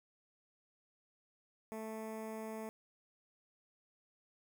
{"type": "tone with notch filter", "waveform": "15% pulse", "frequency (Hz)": 220, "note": "A3", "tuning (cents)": 0, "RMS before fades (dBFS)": -44, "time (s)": [1.72, 2.69], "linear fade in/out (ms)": 0, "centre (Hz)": 4000, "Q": 0.53, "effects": []}